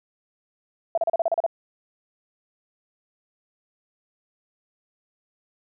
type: tone bursts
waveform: sine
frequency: 668 Hz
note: E5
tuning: 23 cents sharp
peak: -18 dBFS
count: 9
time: 0.95-1.464 s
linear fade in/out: 2 ms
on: 26 ms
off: 35 ms
effects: none